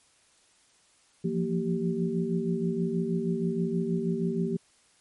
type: tone cluster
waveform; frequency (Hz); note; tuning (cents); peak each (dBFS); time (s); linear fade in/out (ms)
sine; 169.6 / 175.9 / 231 / 388.9; E3 / F3 / A#3 / G4; +50 / +13 / -16 / -14; -31; 1.24-4.57; 10
effects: white hiss -63 dBFS RMS until 5 s + MP3 48 kbps